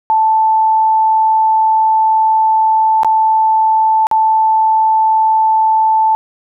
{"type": "tone with dropouts", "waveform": "sine", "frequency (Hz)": 879, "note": "A5", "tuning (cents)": -2, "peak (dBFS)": -8, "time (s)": [0.1, 6.15], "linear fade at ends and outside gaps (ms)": 0, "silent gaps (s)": [[3.033, 3.047], [4.069, 4.113]], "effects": []}